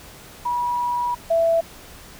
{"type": "tone pair in turn", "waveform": "sine", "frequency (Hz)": [969, 663.5], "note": ["B5", "E5"], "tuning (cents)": [-33, 11], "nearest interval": "perfect fifth", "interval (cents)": 656, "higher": "first", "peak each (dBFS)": [-20, -15], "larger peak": "second", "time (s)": [[0.45, 1.15], [1.3, 1.61]], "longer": "first", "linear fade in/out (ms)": 10, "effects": ["pink hiss -43 dBFS RMS until 2.19 s"]}